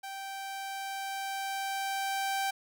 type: tone with level ramp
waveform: sawtooth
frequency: 781 Hz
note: G5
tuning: 7 cents flat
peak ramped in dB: -35 to -25 dBFS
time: 0.03-2.51 s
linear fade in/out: 10 ms
effects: none